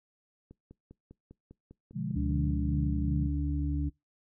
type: click train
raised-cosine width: 3 ms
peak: -37 dBFS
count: 11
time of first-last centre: 0.51-2.51 s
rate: 5 Hz
type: chord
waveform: sine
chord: B diminished seventh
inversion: none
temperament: equal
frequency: 123.47 / 146.83 / 174.61 / 207.7 Hz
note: B2 / D3 / F3 / Ab3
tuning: 0 / 0 / 0 / 0 cents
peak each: -38 / -36 / -36 / -36 dBFS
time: 1.93-3.3 s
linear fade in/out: 50 ms
type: harmonic tone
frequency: 72.1 Hz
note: D2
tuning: 31 cents flat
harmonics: 1 / 2 / 4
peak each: -30 / -34 / -34 dBFS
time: 2.15-3.9 s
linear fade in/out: 20 ms
effects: noise-tail reverb RT60 0.2 s tail -24 dB re dry